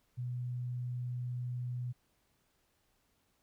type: tone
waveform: sine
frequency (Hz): 123.47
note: B2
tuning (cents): 0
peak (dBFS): -35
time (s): 0.17-1.93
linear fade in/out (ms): 20
effects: pink hiss -75 dBFS RMS until 3.42 s